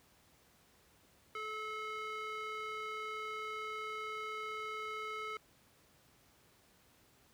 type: tone with band-pass filter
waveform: square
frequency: 432.2 Hz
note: A4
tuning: 31 cents flat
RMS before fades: -42 dBFS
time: 1.35-5.37 s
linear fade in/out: 2 ms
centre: 1700 Hz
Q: 2.2
effects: pink hiss -67 dBFS RMS until 7.33 s + high-pass 60 Hz 12 dB/octave